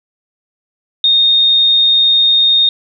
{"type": "tone", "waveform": "sine", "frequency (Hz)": 3689, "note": "A#7", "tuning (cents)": -19, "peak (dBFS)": -7, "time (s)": [1.04, 2.69], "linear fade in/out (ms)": 2, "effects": []}